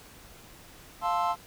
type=chord; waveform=triangle; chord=F major seventh; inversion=none; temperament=equal; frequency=698.5 / 880 / 1046.5 / 1318.5 Hz; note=F5 / A5 / C6 / E6; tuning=0 / 0 / 0 / 0 cents; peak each=-28 / -28 / -28 / -31 dBFS; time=1.01-1.36 s; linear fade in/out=50 ms; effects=pink hiss -51 dBFS RMS until 1.46 s